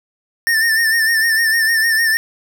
square tone with vibrato, 1802 Hz, A6, 41 cents sharp, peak -13 dBFS, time 0.47-2.17 s, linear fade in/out 0 ms, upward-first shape sine, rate 6.6 Hz, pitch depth 54 cents each way, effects none

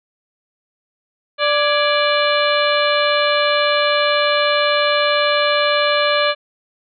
harmonic tone with a mistuned harmonic, 587.3 Hz, D5, in tune, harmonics 1 / 2 / 3 / 4 / 5 / 6 / 7, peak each -17 / -20 / -22 / -23 / -24 / -25 / -25 dBFS, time 1.38-6.35 s, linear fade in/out 50 ms, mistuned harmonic 3, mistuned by -90 cents, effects none

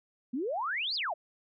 sine exponential two-way sweep, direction up then down, 229.7 to 5100 to 579 Hz, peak -30 dBFS, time 0.33-1.14 s, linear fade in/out 10 ms, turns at 0.95 s, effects none

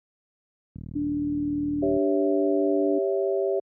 click train, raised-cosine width 5 ms, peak -24 dBFS, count 48, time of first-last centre 0.76-1.965 s, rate 39 Hz
sine tone, 292.3 Hz, D4, 8 cents flat, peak -24 dBFS, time 0.95-2.99 s, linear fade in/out 10 ms
sine chord, C# diminished, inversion second, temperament equal, 392 / 554.4 / 659.3 Hz, G4 / C#5 / E5, 0 / 0 / 0 cents, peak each -24 / -28 / -29 dBFS, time 1.82-3.6 s, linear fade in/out 10 ms
effects high-pass 80 Hz 12 dB/octave

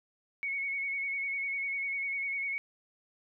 sine tone with vibrato, 2210 Hz, C#7, 6 cents flat, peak -31 dBFS, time 0.43-2.58 s, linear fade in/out 0 ms, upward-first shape square, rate 10 Hz, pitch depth 24 cents each way, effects none

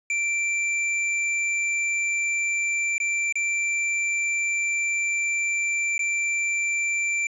square tone with dropouts, 2349 Hz, D7, in tune, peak -23 dBFS, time 0.1-7.27 s, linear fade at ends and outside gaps 2 ms, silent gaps 2.981-3.001 / 3.325-3.355 / 5.98-5.992 s, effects resampled to 24000 Hz + 9-bit

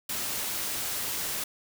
white noise, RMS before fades -32 dBFS, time 0.09-1.44 s, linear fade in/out 5 ms, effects none

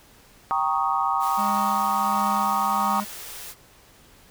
sine chord, Eb dominant seventh, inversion first, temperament equal, 784 / 932.3 / 1108.7 / 1244.5 Hz, G5 / Bb5 / Db6 / Eb6, 0 / 0 / 0 / 0 cents, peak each -26 dBFS, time 0.51-3 s, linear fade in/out 0 ms
white high-pass noise, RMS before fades -38 dBFS, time 1.19-3.55 s, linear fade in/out 50 ms, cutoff 340 Hz, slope 96 dB/octave
square tone with tremolo, 205.5 Hz, G#3, 18 cents flat, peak -29 dBFS, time 1.37-3.05 s, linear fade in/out 20 ms, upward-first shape sine, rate 1.4 Hz, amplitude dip 50%
effects pink hiss -53 dBFS RMS until 4.3 s

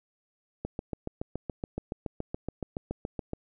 click train, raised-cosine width 2 ms, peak -19 dBFS, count 20, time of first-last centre 0.65-3.334 s, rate 7.08 Hz, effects none

